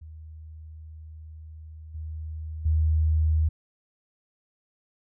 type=tone with level steps; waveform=sine; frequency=78.5 Hz; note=D#2; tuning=16 cents sharp; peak=-40 / -32 / -19 dBFS; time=0.01-3.49 s; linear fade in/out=10 ms; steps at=1.94 / 2.65 s; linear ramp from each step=10 ms; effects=none